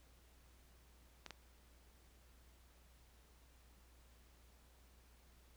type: clicks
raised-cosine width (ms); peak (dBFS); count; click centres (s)
0.2; -30; 2; 1.263 / 1.307
effects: added 60 Hz sine -65 dBFS peak until 5.56 s + pink hiss -70 dBFS RMS until 5.56 s